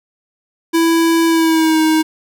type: tone with pitch glide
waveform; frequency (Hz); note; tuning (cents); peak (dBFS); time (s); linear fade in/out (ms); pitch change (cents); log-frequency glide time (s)
square; 330.7 to 315.4; E4 to D#4; +6 to +24; -11; 0.73-2.03; 20; -82; 1.27-1.8
effects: none